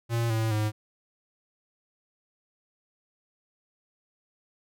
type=tone with pitch steps; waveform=square; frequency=116.54 / 111.66 / 106.99 Hz; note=A#2 / A2 / A2; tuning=0 / +26 / -48 cents; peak=-25 dBFS; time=0.09-0.72 s; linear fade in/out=50 ms; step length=210 ms; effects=none